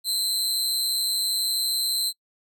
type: tone with amplitude modulation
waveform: sawtooth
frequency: 4083 Hz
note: C8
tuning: 43 cents flat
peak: -17 dBFS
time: 0.04-2.13 s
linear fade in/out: 50 ms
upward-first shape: sine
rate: 199 Hz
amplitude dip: 65%
effects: noise-tail reverb RT60 0.1 s tail -26 dB re dry